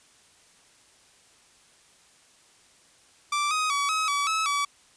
sawtooth tone with pitch steps, 1171 / 1255 / 1137 / 1276 / 1143 / 1295 / 1144 Hz, D6 / D#6 / C#6 / D#6 / D6 / E6 / D6, -5 / +15 / +44 / +43 / -47 / -31 / -46 cents, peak -20 dBFS, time 3.32-4.65 s, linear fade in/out 5 ms, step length 190 ms, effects white hiss -58 dBFS RMS until 4.96 s + resampled to 22050 Hz

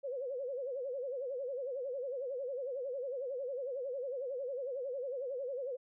sine tone with vibrato, 523.3 Hz, C5, in tune, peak -36 dBFS, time 0.03-5.77 s, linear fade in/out 20 ms, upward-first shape sine, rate 11 Hz, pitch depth 140 cents each way, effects none

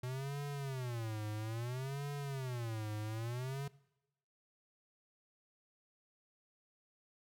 square tone with vibrato, 123.47 Hz, B2, in tune, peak -39 dBFS, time 0.03-3.68 s, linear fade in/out 5 ms, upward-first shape sine, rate 0.6 Hz, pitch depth 260 cents each way, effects noise-tail reverb RT60 0.9 s tail -21 dB re dry

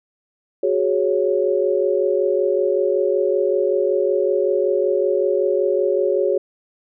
sine chord, F# suspended second, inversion none, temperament equal, 370 / 415.3 / 554.4 Hz, F#4 / G#4 / C#5, 0 / 0 / 0 cents, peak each -20 dBFS, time 0.63-6.38 s, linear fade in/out 5 ms, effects none

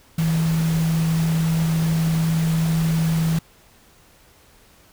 sine tone in noise, 162.4 Hz, E3, 26 cents flat, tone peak -17 dBFS, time 0.18-3.39 s, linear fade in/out 5 ms, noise pink, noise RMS -32 dBFS, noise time 0.18-3.39 s, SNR +12 dB, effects pink hiss -53 dBFS RMS until 4.92 s

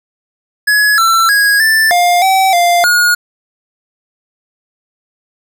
square tone with pitch steps, 1688 / 1342 / 1652 / 1768 / 705 / 766 / 697 / 1439 Hz, G#6 / E6 / G#6 / A6 / F5 / G5 / F5 / F#6, +28 / +31 / -10 / +8 / +16 / -40 / -4 / -49 cents, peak -8 dBFS, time 0.67-3.15 s, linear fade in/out 10 ms, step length 310 ms, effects none

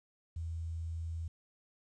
sine tone with quantisation, 82.41 Hz, E2, in tune, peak -36 dBFS, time 0.36-1.28 s, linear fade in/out 5 ms, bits 11, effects resampled to 22050 Hz

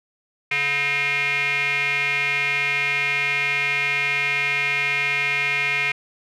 square tone with band-pass filter, 142.6 Hz, C#3, 49 cents sharp, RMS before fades -22 dBFS, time 0.51-5.92 s, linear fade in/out 5 ms, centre 2300 Hz, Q 9.5, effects none

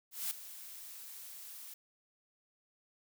blue noise with ADSR envelope, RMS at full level -35 dBFS, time 0.11-1.74 s, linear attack 200 ms, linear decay 4 ms, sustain -14 dB, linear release 5 ms, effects none

